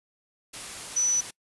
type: tone in noise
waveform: sine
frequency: 5960 Hz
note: F#8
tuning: 12 cents sharp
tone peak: -21 dBFS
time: 0.96-1.21 s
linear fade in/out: 10 ms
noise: white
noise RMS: -38 dBFS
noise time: 0.53-1.31 s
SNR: +14 dB
effects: noise-tail reverb RT60 0.1 s tail -24 dB re dry + resampled to 24000 Hz